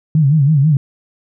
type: tone with vibrato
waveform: sine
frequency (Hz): 146.83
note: D3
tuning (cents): 0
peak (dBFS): -8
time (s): 0.15-0.77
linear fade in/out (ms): 2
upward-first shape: sine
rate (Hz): 6.1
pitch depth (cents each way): 150
effects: none